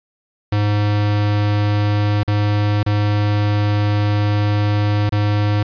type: tone with dropouts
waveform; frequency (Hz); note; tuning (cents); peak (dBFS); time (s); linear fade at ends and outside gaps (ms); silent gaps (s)
square; 103.83; G#2; 0; -15; 0.52-5.63; 5; 2.233-2.277 / 2.831-2.862 / 5.094-5.122
effects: resampled to 11025 Hz + 7-bit